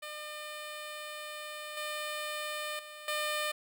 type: tone with level steps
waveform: 10% pulse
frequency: 603 Hz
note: D5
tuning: 46 cents sharp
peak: -32 / -27 / -37 / -23 dBFS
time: 0.02-3.52 s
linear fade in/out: 10 ms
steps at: 1.77 / 2.79 / 3.08 s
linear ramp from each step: 2 ms
effects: none